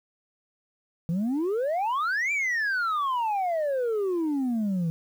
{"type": "exponential two-way sweep", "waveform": "sine", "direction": "up then down", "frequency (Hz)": [160, 2381, 160], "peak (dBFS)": -21, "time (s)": [1.09, 4.9], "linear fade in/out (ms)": 0, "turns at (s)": 2.32, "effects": ["tanh soft clip ceiling -23 dBFS", "9-bit"]}